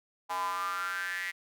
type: tone with high-pass filter sweep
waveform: square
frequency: 91.8 Hz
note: F#2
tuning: 13 cents flat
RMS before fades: -34 dBFS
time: 0.29-1.32 s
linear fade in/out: 20 ms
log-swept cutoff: 900 to 2000 Hz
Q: 8.2
effects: none